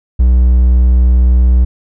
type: tone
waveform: triangle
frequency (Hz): 61.74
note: B1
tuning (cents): 0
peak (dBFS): -3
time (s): 0.19-1.65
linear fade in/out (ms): 10
effects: none